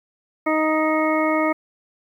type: harmonic tone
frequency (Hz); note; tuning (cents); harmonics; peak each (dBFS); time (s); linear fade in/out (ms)
312.2; D#4; +6; 1 / 2 / 3 / 4 / 6 / 7; -21 / -22 / -27 / -25 / -31 / -27; 0.46-1.53; 10
effects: 9-bit